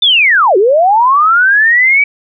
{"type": "linear two-way sweep", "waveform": "sine", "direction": "down then up", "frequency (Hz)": [3603, 357.6, 2303], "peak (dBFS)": -5, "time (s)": [0.02, 2.04], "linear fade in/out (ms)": 5, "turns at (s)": 0.57, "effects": []}